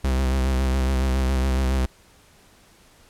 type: tone with vibrato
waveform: 45% pulse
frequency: 65.41 Hz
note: C2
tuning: in tune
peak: -19 dBFS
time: 0.04-1.86 s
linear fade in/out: 5 ms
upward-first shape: sine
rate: 7.2 Hz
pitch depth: 40 cents each way
effects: pink hiss -54 dBFS RMS until 3.09 s + low-pass 12000 Hz 12 dB/octave